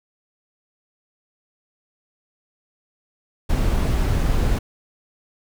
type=noise; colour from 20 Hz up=brown; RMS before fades=-19 dBFS; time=3.49-4.59 s; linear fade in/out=10 ms; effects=none

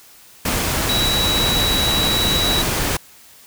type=tone in noise; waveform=sine; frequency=3904 Hz; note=B7; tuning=21 cents flat; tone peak=-18 dBFS; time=0.89-2.62 s; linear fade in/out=5 ms; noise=pink; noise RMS=-20 dBFS; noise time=0.45-2.97 s; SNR=-1 dB; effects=white hiss -46 dBFS RMS until 3.46 s

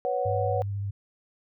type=chord; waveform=sine; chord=B suspended second; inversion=none; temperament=equal; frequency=493.9 / 554.4 / 740 Hz; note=B4 / C#5 / F#5; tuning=0 / 0 / 0 cents; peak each=-29 dBFS; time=0.05-0.62 s; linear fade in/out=0 ms
type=tone with vibrato; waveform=sine; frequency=100 Hz; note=G2; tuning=35 cents sharp; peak=-28 dBFS; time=0.25-0.91 s; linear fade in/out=10 ms; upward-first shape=sine; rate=14 Hz; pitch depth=19 cents each way
effects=none

